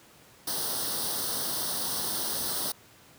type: noise with comb filter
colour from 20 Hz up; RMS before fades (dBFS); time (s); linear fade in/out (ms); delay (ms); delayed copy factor
white; -31; 0.47-2.72; 5; 0.21; +0.85
effects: pink hiss -55 dBFS RMS until 3.18 s + high-pass 100 Hz 12 dB/octave